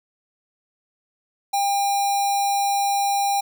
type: tone with notch filter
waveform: square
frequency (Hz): 800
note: G5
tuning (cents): +35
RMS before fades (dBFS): -21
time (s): 1.53-3.41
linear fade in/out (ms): 10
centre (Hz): 1800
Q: 0.56
effects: none